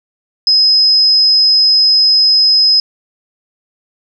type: tone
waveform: sine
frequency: 5080 Hz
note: D#8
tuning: 35 cents sharp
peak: -6 dBFS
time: 0.47-2.8 s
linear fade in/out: 2 ms
effects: 8-bit